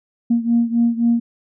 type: beating tone pair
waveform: sine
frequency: 233.1 / 236.9 Hz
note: A#3 / A#3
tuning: 0 / +28 cents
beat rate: 3.8 Hz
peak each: -15 / -18 dBFS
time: 0.3-1.2 s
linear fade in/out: 10 ms
effects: tanh soft clip ceiling -7 dBFS